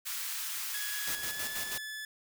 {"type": "high-pass noise", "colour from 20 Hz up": "white", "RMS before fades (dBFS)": -37, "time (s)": [0.05, 1.16], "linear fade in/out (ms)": 20, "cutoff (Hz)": 1100, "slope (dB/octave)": 24}
{"type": "tone with pitch glide", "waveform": "sawtooth", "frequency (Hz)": [1676, 1729.1], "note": ["G#6", "A6"], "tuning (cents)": [15, -31], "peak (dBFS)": -35, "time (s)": [0.74, 2.05], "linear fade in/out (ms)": 2, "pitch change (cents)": 54, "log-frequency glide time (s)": [1.18, 1.48]}
{"type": "noise with tremolo", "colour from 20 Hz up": "white", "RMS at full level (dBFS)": -36, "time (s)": [1.07, 1.78], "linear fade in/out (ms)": 5, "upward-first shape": "square", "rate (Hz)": 6.2, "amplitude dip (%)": 50}
{"effects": []}